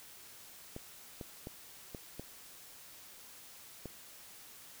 clicks, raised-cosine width 2 ms, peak -29 dBFS, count 6, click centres 0.764 / 1.212 / 1.471 / 1.948 / 2.196 / 3.857 s, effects white hiss -54 dBFS RMS until 4.8 s

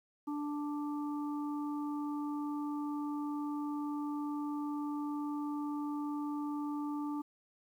harmonic tone, 293.7 Hz, D4, in tune, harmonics 1 / 3 / 4, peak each -35 / -45 / -47 dBFS, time 0.27-7.22 s, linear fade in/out 10 ms, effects 11-bit

